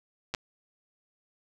clicks, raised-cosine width 0.2 ms, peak -14 dBFS, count 2, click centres 0.34 / 0.348 s, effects none

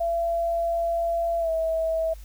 sine tone with pitch glide, 676 to 649.6 Hz, E5 to E5, +43 to -26 cents, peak -22 dBFS, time 0-2.14 s, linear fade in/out 10 ms, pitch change -69 cents, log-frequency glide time 1.39-1.5 s, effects added 50 Hz sine -39 dBFS peak until 2.24 s + white hiss -55 dBFS RMS until 2.24 s

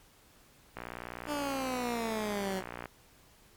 click train, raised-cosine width 0.5 ms, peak -24 dBFS, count 126, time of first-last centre 0.77-2.857 s, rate 59.9 Hz
15% pulse exponential sweep, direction down, 300 to 185.1 Hz, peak -26 dBFS, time 1.26-2.63 s, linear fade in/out 50 ms
effects pink hiss -61 dBFS RMS until 3.56 s + MP3 96 kbps

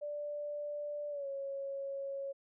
sine tone with pitch glide, 587.3 to 551.1 Hz, D5 to C#5, 0 to -10 cents, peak -37 dBFS, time 0.01-2.33 s, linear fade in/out 20 ms, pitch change -110 cents, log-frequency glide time 1.1-1.27 s, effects none

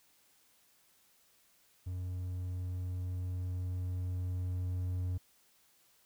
triangle tone with level ramp, 90.6 Hz, F#2, 36 cents flat, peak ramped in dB -34 to -30 dBFS, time 1.86-5.18 s, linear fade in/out 10 ms, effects white hiss -68 dBFS RMS until 6.05 s

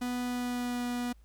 45% pulse tone with pitch glide, 246.8 to 243.8 Hz, B3 to B3, -1 to -22 cents, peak -31 dBFS, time 0.01-1.13 s, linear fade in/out 10 ms, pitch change -21 cents, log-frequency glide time 0.23-0.86 s, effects added 53 Hz sine -54 dBFS peak until 1.24 s + pink hiss -71 dBFS RMS until 1.24 s

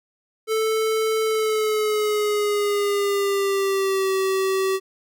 square tone with pitch glide, 440 to 383 Hz, A4 to G4, 0 to -40 cents, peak -20 dBFS, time 0.47-4.8 s, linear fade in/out 50 ms, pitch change -240 cents, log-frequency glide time 1.23-4.11 s, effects none

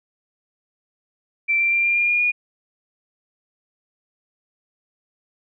sine tone with pitch steps, 2342 / 2358 / 2375 / 2391 / 2408 / 2425 / 2441 Hz, D7 / D7 / D7 / D7 / D7 / D#7 / D#7, -5 / +6 / +19 / +30 / +43 / -45 / -34 cents, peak -16 dBFS, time 1.48-2.32 s, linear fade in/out 20 ms, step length 120 ms, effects none

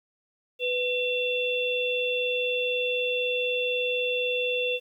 sine tone cluster, 497.3 / 2711 / 3478 Hz, B4 / E7 / A7, +12 / +48 / -21 cents, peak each -27 / -28 / -33 dBFS, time 0.59-4.8 s, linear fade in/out 50 ms, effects 10-bit

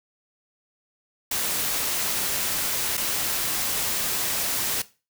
white noise with dropouts, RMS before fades -26 dBFS, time 1.31-4.82 s, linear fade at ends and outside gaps 5 ms, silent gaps 2.971-2.976 s, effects noise-tail reverb RT60 0.3 s tail -17 dB re dry

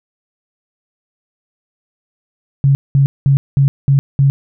sine tone bursts, 138.2 Hz, C#3, 5 cents flat, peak -7 dBFS, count 6, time 2.64-4.3 s, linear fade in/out 0 ms, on 110 ms, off 200 ms, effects none

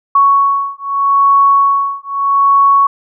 sine beating tone pair, 1112 / 1112.8 Hz, C#6 / C#6, +5 / +6 cents, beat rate 0.8 Hz, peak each -11 dBFS, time 0.15-2.87 s, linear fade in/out 5 ms, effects none

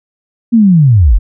sine linear sweep, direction down, 240.7 to 35.79 Hz, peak -3 dBFS, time 0.52-1.19 s, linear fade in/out 20 ms, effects none

